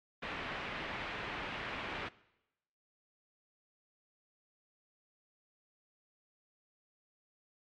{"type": "low-pass noise", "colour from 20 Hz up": "white", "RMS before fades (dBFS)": -41, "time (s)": [0.22, 2.09], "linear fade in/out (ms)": 10, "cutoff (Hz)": 2700, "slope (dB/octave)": 24, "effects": ["noise-tail reverb RT60 0.9 s tail -20 dB re dry", "MP3 64 kbps"]}